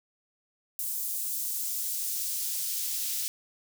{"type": "noise with high-pass filter sweep", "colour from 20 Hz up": "white", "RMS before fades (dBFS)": -32, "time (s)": [0.79, 3.28], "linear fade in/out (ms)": 0, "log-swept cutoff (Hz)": [8900, 3900], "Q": 0.77, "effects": []}